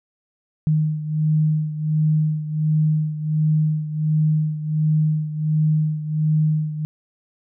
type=beating tone pair; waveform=sine; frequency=154.1 / 155.5 Hz; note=D#3 / D#3; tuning=-16 / -1 cents; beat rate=1.4 Hz; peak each=-18 / -23 dBFS; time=0.67-6.85 s; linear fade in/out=0 ms; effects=none